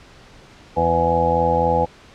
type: harmonic tone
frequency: 83.8 Hz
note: E2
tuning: 29 cents sharp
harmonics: 1 / 2 / 3 / 4 / 6 / 7 / 8 / 9 / 10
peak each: -26 / -26 / -30 / -31 / -19 / -29 / -30 / -27 / -19 dBFS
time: 0.76-1.86 s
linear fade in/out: 20 ms
effects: pink hiss -46 dBFS RMS until 2.14 s + low-pass 5000 Hz 12 dB/octave